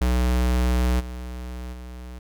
square tone with level steps, 61.74 Hz, B1, in tune, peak -19 / -32 / -36 dBFS, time 0.01-2.19 s, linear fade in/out 5 ms, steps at 0.99 / 1.72 s, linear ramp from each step 20 ms, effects none

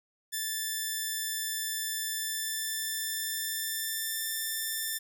5% pulse tone with pitch glide, 1760 to 1780.5 Hz, A6 to A6, 0 to +20 cents, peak -21 dBFS, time 0.32-4.99 s, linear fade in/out 20 ms, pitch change +20 cents, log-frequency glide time 2.15-4.25 s, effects none

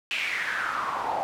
pink noise with band-pass filter sweep, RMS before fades -29 dBFS, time 0.11-1.23 s, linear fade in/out 0 ms, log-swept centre 2700 to 740 Hz, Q 5.4, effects none

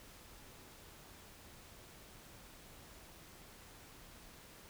silence, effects pink hiss -57 dBFS RMS until 4.69 s

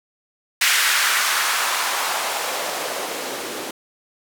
blue noise with band-pass filter sweep, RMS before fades -22 dBFS, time 0.61-3.71 s, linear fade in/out 5 ms, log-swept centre 1900 to 330 Hz, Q 1.5, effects none

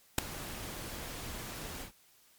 pink noise with ADSR envelope, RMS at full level -21 dBFS, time 0.18-1.92 s, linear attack 4 ms, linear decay 5 ms, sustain -21 dB, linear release 110 ms, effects white hiss -64 dBFS RMS until 2.38 s + MP3 96 kbps

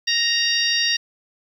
harmonic tone, 932.3 Hz, A#5, in tune, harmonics 2 / 3 / 4 / 5 / 6, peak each -24 / -24 / -24 / -24 / -24 dBFS, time 0.07-0.97 s, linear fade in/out 10 ms, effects 8-bit

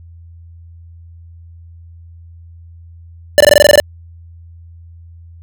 square tone bursts, 587.3 Hz, D5, in tune, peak -3 dBFS, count 10, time 3.38-3.8 s, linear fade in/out 0 ms, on 24 ms, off 20 ms, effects added 84 Hz sine -35 dBFS peak until 5.42 s

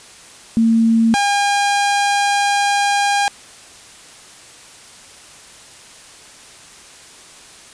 sine / sawtooth tone pair in turn, 226.9 / 808.6 Hz, A#3 / G#5, -47 / -46 cents, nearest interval octave + minor seventh, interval 2201 cents, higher second, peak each -10 dBFS, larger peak neither, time 0.57-1.14 / 1.14-3.28 s, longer second, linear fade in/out 0 ms, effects white hiss -41 dBFS RMS until 7.73 s + resampled to 22050 Hz

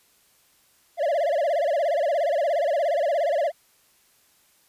triangle tone with vibrato, 622.3 Hz, D#5, in tune, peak -18 dBFS, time 0.97-3.52 s, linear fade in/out 50 ms, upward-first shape sine, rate 17 Hz, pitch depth 200 cents each way, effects white hiss -61 dBFS RMS until 4.68 s + resampled to 32000 Hz

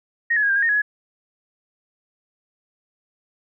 sine tone with pitch steps, 1866 / 1703 / 1642 / 1587 / 1632 / 1841 / 1676 / 1688 Hz, A#6 / G#6 / G#6 / G6 / G#6 / A#6 / G#6 / G#6, +1 / +43 / -20 / +21 / -31 / -22 / +15 / +28 cents, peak -16 dBFS, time 0.3-0.82 s, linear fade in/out 10 ms, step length 65 ms, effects none

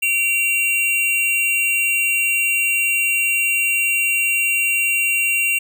square tone pair together, 2317 / 2755 Hz, D7 / F7, -24 / -24 cents, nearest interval minor third, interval 300 cents, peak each -27 / -17 dBFS, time 0.02-5.59 s, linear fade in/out 10 ms, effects none

